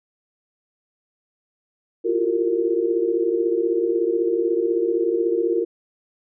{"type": "tone cluster", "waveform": "sine", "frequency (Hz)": [336.6, 352.7, 387.1, 460.5], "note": ["E4", "F4", "G4", "A#4"], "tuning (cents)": [36, 17, -22, -21], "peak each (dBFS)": [-26, -22, -27, -22], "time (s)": [2.04, 5.65], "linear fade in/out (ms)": 20, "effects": []}